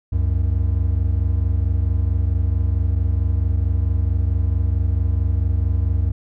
triangle tone pair together, 67.8 / 92.31 Hz, C#2 / F#2, -38 / -4 cents, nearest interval perfect fourth, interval 534 cents, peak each -17 dBFS, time 0.12-6.12 s, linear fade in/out 10 ms, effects none

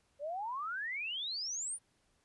sine exponential sweep, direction up, 551 to 9680 Hz, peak -36 dBFS, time 0.19-1.79 s, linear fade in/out 50 ms, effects pink hiss -74 dBFS RMS until 2.24 s + resampled to 24000 Hz

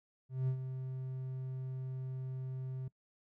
triangle tone with ADSR envelope, 130.3 Hz, C3, 7 cents flat, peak -27 dBFS, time 0.29-2.88 s, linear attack 190 ms, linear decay 82 ms, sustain -9 dB, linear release 3 ms, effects noise-tail reverb RT60 0.1 s tail -22 dB re dry

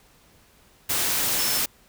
sine tone in noise, 5300 Hz, E8, 9 cents sharp, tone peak -29 dBFS, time 1.38-1.6 s, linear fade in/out 10 ms, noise white, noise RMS -24 dBFS, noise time 0.89-1.66 s, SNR -8 dB, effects pink hiss -57 dBFS RMS until 1.88 s

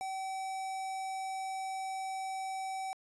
square tone with notch filter, 766 Hz, G5, 40 cents flat, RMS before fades -38 dBFS, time 0.01-2.93 s, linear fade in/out 0 ms, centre 3300 Hz, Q 1.4, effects resampled to 24000 Hz

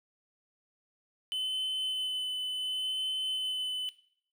triangle tone with vibrato, 3032 Hz, F#7, 42 cents sharp, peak -29 dBFS, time 1.32-3.89 s, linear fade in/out 0 ms, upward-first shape sine, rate 0.69 Hz, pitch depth 10 cents each way, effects noise-tail reverb RT60 0.6 s tail -17 dB re dry

